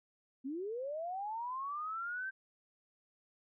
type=linear sweep; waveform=sine; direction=up; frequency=250 to 1576 Hz; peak=-37 dBFS; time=0.44-2.31 s; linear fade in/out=20 ms; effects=none